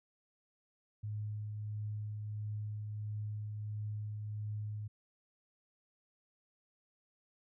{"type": "tone with tremolo", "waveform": "sine", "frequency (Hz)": 105.7, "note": "G#2", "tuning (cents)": 31, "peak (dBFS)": -36, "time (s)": [1.03, 4.88], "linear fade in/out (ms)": 10, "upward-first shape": "triangle", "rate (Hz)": 1.5, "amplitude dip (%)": 30, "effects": []}